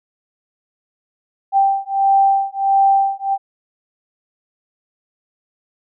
sine beating tone pair, 784 / 785.5 Hz, G5 / G5, 0 / +3 cents, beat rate 1.5 Hz, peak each -15 dBFS, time 1.52-3.38 s, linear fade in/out 50 ms, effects none

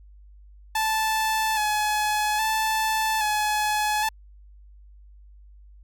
sawtooth tone with vibrato, 862 Hz, A5, 36 cents flat, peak -18 dBFS, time 0.75-4.09 s, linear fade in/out 5 ms, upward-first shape square, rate 0.61 Hz, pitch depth 30 cents each way, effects added 50 Hz sine -46 dBFS peak until 5.83 s

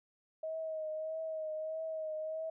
sine tone with vibrato, 632 Hz, D#5, 27 cents sharp, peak -36 dBFS, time 0.43-2.5 s, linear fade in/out 5 ms, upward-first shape triangle, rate 1.6 Hz, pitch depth 35 cents each way, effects none

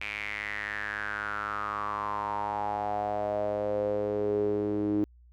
sawtooth tone with band-pass filter sweep, 103.83 Hz, G#2, in tune, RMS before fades -31 dBFS, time 0.01-5.04 s, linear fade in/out 0 ms, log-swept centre 2400 to 320 Hz, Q 6.8, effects added 60 Hz sine -53 dBFS peak until 5.32 s

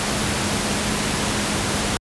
sine tone in noise, 207.7 Hz, G#3, in tune, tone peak -29 dBFS, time 0-1.97 s, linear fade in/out 0 ms, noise pink, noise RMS -22 dBFS, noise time 0-1.97 s, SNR -10 dB, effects high-pass 60 Hz 12 dB/octave + resampled to 24000 Hz

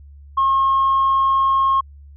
sine tone, 1079 Hz, C#6, 47 cents flat, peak -12 dBFS, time 0.37-1.81 s, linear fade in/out 10 ms, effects tanh soft clip ceiling -10 dBFS + added 71 Hz sine -39 dBFS peak until 2.16 s

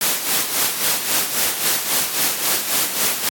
white noise with tremolo, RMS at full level -17 dBFS, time 0.01-3.29 s, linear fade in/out 2 ms, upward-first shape sine, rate 3.7 Hz, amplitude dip 60%, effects high-pass 150 Hz 12 dB/octave + AAC 64 kbps

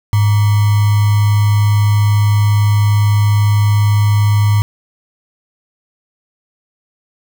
sine tone with sample-and-hold, 103.83 Hz, G#2, in tune, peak -8 dBFS, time 0.13-4.62 s, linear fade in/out 0 ms, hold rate 1050 Hz, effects none

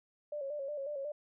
sine tone with vibrato, 570 Hz, C#5, 48 cents sharp, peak -36 dBFS, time 0.32-1.12 s, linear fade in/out 5 ms, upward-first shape square, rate 5.5 Hz, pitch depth 67 cents each way, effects none

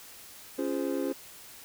triangle chord, Db major seventh, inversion none, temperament just, 277.2 / 346.5 / 415.8 / 519.7 Hz, Db4 / F4 / Ab4 / C5, 0 / -14 / +2 / -12 cents, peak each -30 / -32 / -34 / -33 dBFS, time 0.58-1.13 s, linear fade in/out 10 ms, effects white hiss -49 dBFS RMS until 1.64 s

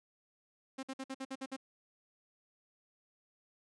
sawtooth tone bursts, 266 Hz, C4, 29 cents sharp, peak -35 dBFS, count 8, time 0.78-1.566 s, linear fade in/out 10 ms, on 51 ms, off 54 ms, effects resampled to 22050 Hz + 12-bit

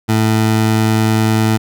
20% pulse tone, 110 Hz, A2, in tune, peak -6 dBFS, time 0.08-1.58 s, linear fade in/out 20 ms, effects none

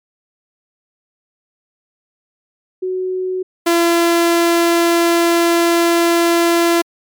sine / sawtooth tone pair in turn, 371 / 339.7 Hz, F#4 / F4, +5 / -48 cents, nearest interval major second, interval 153 cents, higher first, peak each -17 / -7 dBFS, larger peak second, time 2.82-3.43 / 3.66-6.82 s, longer second, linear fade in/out 10 ms, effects MP3 96 kbps

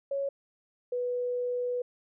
sine tone pair in turn, 554.4 / 492.1 Hz, C#5 / B4, 0 / -6 cents, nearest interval major second, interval 206 cents, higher first, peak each -28 dBFS, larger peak neither, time 0.11-0.29 / 0.92-1.82 s, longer second, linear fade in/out 5 ms, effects none

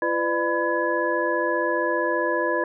sine tone cluster, 340.5 / 503 / 598 / 998 / 1688 Hz, F4 / B4 / D5 / B5 / G#6, -44 / +32 / +31 / +18 / +28 cents, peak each -27 dBFS, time 0.02-2.64 s, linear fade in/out 2 ms, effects none

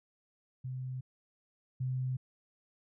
sine tone pair in turn, 128.7 / 128.7 Hz, C3 / C3, -28 / -28 cents, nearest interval unison, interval 0 cents, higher neither, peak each -36 / -31 dBFS, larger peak second, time 0.64-1.01 / 1.8-2.17 s, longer neither, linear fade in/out 10 ms, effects none

